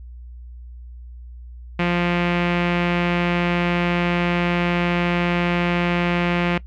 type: tone with low-pass filter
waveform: sawtooth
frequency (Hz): 174.61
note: F3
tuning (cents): 0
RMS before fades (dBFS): -20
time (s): 1.79-6.58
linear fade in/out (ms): 5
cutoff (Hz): 2500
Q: 2.9
effects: noise-tail reverb RT60 0.1 s tail -20 dB re dry + added 60 Hz sine -35 dBFS peak until 6.66 s